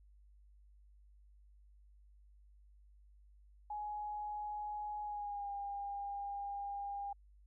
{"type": "tone with pitch glide", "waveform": "sine", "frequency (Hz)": [837, 804.8], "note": ["G#5", "G5"], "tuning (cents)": [13, 45], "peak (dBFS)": -39, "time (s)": [3.7, 7.13], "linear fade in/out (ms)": 5, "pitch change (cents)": -68, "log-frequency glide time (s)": [5.03, 5.5], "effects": ["added 50 Hz sine -60 dBFS peak until 7.46 s"]}